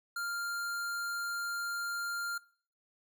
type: tone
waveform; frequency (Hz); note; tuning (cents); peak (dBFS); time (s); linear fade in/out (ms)
square; 1396.9; F6; 0; -35; 0.16-2.38; 5
effects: noise-tail reverb RT60 0.5 s tail -21 dB re dry